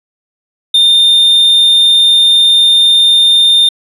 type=tone; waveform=triangle; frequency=3622 Hz; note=A7; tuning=49 cents sharp; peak=-3 dBFS; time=0.74-3.69 s; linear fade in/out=5 ms; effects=resampled to 32000 Hz